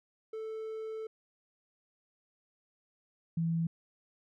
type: tone pair in turn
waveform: triangle / sine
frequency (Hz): 440.2 / 165.51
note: A4 / E3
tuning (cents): +1 / +7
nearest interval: octave + perfect fourth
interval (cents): 1694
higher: first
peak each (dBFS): -35 / -28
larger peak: second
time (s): 0.33-1.07 / 3.37-3.67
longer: first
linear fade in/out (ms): 5
effects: none